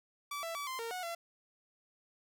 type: tone with pitch steps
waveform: sawtooth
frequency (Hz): 1154 / 664 / 1148 / 1041 / 460.4 / 732 / 678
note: D6 / E5 / D6 / C6 / A#4 / F#5 / E5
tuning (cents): -31 / +12 / -40 / -9 / -22 / -19 / +49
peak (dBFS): -34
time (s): 0.31-1.15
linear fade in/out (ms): 5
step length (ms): 120
effects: none